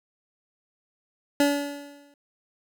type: tone with exponential decay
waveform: 25% pulse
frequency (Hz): 286.1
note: D4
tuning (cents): -45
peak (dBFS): -13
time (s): 1.4-2.14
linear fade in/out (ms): 2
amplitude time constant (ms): 160
effects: none